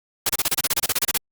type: noise bursts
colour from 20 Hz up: white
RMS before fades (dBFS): -20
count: 15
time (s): 0.26-1.176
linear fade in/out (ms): 5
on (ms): 34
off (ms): 29
effects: Opus 48 kbps